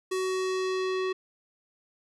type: tone with low-pass filter sweep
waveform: square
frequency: 374.5 Hz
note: F#4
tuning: 21 cents sharp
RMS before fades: -29 dBFS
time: 0.11-1.13 s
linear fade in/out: 10 ms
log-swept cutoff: 9700 to 3300 Hz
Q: 1.1
effects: none